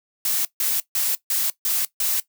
blue noise bursts, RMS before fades -22 dBFS, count 6, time 0.25-2.2 s, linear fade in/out 2 ms, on 200 ms, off 150 ms, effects noise-tail reverb RT60 0.1 s tail -17 dB re dry

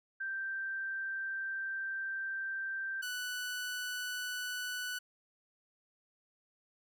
sine / sawtooth tone pair in turn, 1568 / 1486 Hz, G6 / F#6, 0 / +7 cents, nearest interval minor second, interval 93 cents, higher first, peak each -35 / -33 dBFS, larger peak second, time 0.2-3.02 / 3.02-4.99 s, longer first, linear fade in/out 10 ms, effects none

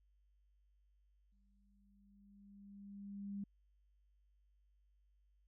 sine tone with exponential growth, 200.3 Hz, G3, 38 cents sharp, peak -40 dBFS, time 1.32-3.44 s, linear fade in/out 5 ms, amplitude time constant 460 ms, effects added 50 Hz sine -70 dBFS peak until 5.47 s

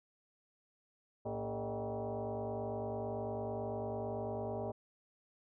sine tone with frequency modulation, 110 Hz, A2, in tune, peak -36 dBFS, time 1.25-4.72 s, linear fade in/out 10 ms, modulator 171 Hz, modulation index 4.1, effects none

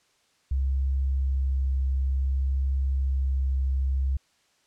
sine tone with vibrato, 66.8 Hz, C2, 36 cents sharp, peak -22 dBFS, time 0.51-4.17 s, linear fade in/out 5 ms, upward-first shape triangle, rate 0.57 Hz, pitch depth 11 cents each way, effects white hiss -66 dBFS RMS until 4.66 s + low-pass 7000 Hz 12 dB/octave

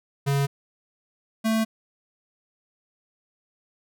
square tone pair in turn, 139.8 / 221.9 Hz, C#3 / A3, +15 / +15 cents, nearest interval minor sixth, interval 800 cents, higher second, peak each -21 dBFS, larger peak neither, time 0.26-0.47 / 1.44-1.65 s, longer neither, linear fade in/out 20 ms, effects none

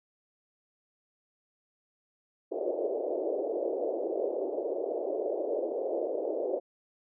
white band-pass noise, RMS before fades -32 dBFS, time 2.51-6.6 s, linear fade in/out 20 ms, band 340 to 610 Hz, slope 48 dB/octave, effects none

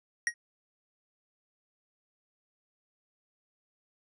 square tone with exponential decay, 1888 Hz, A#6, 22 cents sharp, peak -22 dBFS, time 0.27-0.34 s, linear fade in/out 1 ms, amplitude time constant 15 ms, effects resampled to 24000 Hz

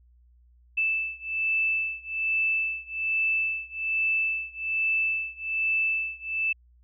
sine beating tone pair, 2637 / 2638.2 Hz, E7 / E7, 0 / +1 cents, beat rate 1.2 Hz, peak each -27 / -28 dBFS, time 0.77-6.53 s, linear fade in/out 10 ms, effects added 60 Hz sine -55 dBFS peak until 6.83 s

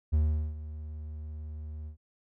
triangle tone with ADSR envelope, 76.5 Hz, D#2, 29 cents flat, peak -19 dBFS, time 0.12-1.97 s, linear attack 20 ms, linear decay 400 ms, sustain -16 dB, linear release 100 ms, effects none

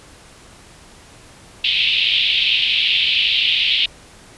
pink band-pass noise, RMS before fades -17 dBFS, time 1.64-3.86 s, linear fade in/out 5 ms, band 2600 to 3700 Hz, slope 48 dB/octave, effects pink hiss -44 dBFS RMS until 4.37 s + resampled to 24000 Hz

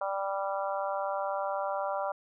harmonic tone, 196 Hz, G3, in tune, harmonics 3 / 4 / 5 / 6 / 7, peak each -33 / -35 / -37 / -39 / -40 dBFS, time 0.01-2.12 s, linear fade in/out 5 ms, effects none

